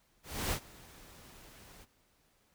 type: noise with ADSR envelope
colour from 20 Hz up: pink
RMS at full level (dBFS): -33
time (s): 0.23-1.86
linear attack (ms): 290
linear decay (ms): 78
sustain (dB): -22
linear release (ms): 34
effects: pink hiss -71 dBFS RMS until 2.54 s